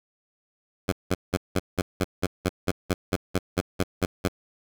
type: tone bursts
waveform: 10% pulse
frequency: 93.4 Hz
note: F#2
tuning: 17 cents sharp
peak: -13 dBFS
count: 16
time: 0.88-4.284 s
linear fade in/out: 10 ms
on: 44 ms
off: 180 ms
effects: none